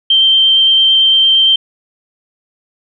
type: tone with vibrato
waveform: sine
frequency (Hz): 3136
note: G7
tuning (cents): 0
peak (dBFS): -6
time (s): 0.1-1.56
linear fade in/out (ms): 5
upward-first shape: triangle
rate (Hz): 8.8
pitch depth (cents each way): 9
effects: none